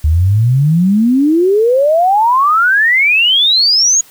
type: exponential sweep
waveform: sine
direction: up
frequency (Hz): 73.42 to 6800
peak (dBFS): -7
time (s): 0.04-4.01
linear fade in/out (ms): 5
effects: white hiss -43 dBFS RMS until 4.1 s